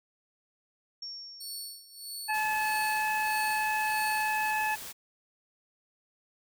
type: tone with exponential decay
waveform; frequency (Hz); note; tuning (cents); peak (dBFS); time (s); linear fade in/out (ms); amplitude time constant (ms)
sine; 5500; F8; -27; -36; 1.02-2.54; 5; 330
type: tone with tremolo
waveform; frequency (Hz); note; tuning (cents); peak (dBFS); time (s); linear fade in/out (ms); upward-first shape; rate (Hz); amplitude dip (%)
20% pulse; 4435; C#8; 0; -31; 1.4-4.51; 10; sine; 1.6; 85
type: harmonic tone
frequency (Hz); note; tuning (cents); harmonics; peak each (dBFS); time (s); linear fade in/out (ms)
861; A5; -38; 1 / 2 / 3; -29 / -32 / -34; 2.28-4.76; 20
type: noise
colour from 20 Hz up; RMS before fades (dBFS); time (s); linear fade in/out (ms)
white; -42; 2.33-4.93; 20
effects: none